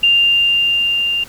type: tone with level ramp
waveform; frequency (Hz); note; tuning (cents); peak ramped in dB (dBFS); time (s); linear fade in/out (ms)
sine; 2794; F7; 0; -8 to -15; 0.03-1.24; 5
effects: pink hiss -39 dBFS RMS until 1.28 s